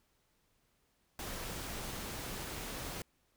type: noise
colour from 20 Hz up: pink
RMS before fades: -42 dBFS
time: 1.19-3.02 s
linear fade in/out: 2 ms
effects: pink hiss -75 dBFS RMS until 3.36 s